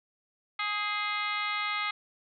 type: harmonic tone with a mistuned harmonic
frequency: 417.8 Hz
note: G#4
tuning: 10 cents sharp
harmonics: 2 / 3 / 4 / 5 / 6 / 7 / 8 / 9 / 10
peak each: -41 / -33 / -42 / -33 / -40 / -45 / -40 / -43 / -44 dBFS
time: 0.59-1.91 s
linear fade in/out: 5 ms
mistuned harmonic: 4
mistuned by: -42 cents
effects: none